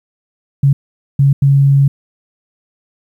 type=tone bursts at uneven times; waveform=sine; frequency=138.9 Hz; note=C#3; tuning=4 cents sharp; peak=-6 dBFS; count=3; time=0.63-0.73 / 1.19-1.33 / 1.42-1.88 s; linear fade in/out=5 ms; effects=8-bit